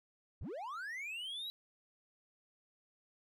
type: linear sweep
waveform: triangle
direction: up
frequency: 38.38 to 3951 Hz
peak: -39 dBFS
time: 0.41-1.5 s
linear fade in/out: 0 ms
effects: none